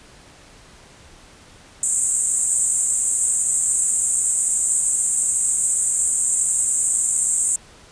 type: band-pass noise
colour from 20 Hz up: pink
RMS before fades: -20 dBFS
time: 1.83-7.56 s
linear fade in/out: 2 ms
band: 7300 to 8900 Hz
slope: 96 dB/octave
effects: pink hiss -47 dBFS RMS until 7.91 s + resampled to 22050 Hz